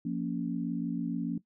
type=chord; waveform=sine; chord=Bb minor; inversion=second; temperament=just; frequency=174.81 / 233.1 / 279.7 Hz; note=F3 / Bb3 / Db4; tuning=+2 / 0 / +16 cents; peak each=-34 dBFS; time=0.05-1.38 s; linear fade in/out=5 ms; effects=noise-tail reverb RT60 0.1 s tail -17 dB re dry